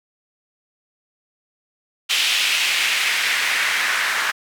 white noise with band-pass filter sweep, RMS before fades -20 dBFS, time 2.09-4.32 s, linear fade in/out 20 ms, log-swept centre 3000 to 1600 Hz, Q 2.1, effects none

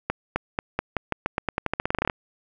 accelerating click train, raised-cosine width 0.5 ms, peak -8 dBFS, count 21, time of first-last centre 0.1-2.099 s, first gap 260 ms, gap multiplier 0.88, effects none

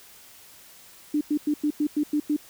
sine tone bursts, 297.6 Hz, D4, 23 cents sharp, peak -20 dBFS, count 8, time 1.14-2.365 s, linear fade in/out 5 ms, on 70 ms, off 95 ms, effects white hiss -50 dBFS RMS until 2.49 s

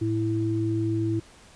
sine tone pair together, 110 / 329.6 Hz, A2 / E4, 0 / 0 cents, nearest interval octave + perfect fifth, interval 1900 cents, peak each -26 / -25 dBFS, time 0.01-1.2 s, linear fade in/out 10 ms, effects pink hiss -52 dBFS RMS until 1.55 s + resampled to 22050 Hz

